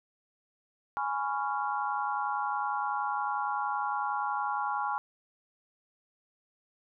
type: chord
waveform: sine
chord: C# dominant seventh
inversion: second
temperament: just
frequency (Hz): 831.5 / 997.9 / 1108.7 / 1385.9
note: G#5 / B5 / C#6 / E#6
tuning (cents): +2 / +18 / 0 / -14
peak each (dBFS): -32 / -36 / -35 / -36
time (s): 0.97-4.98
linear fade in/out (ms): 0
effects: none